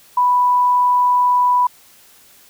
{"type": "tone", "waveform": "sine", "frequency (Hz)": 987.8, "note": "B5", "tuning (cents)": 0, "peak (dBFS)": -11, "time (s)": [0.17, 1.67], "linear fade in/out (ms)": 5, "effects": ["white hiss -48 dBFS RMS until 2.49 s"]}